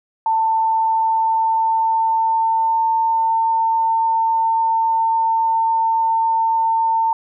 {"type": "tone with pitch glide", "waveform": "sine", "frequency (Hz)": [892, 901.8], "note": ["A5", "A5"], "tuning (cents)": [23, 42], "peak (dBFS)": -14, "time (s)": [0.26, 7.13], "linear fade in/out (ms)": 2, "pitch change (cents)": 19, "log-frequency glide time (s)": [0.53, 3.46], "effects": []}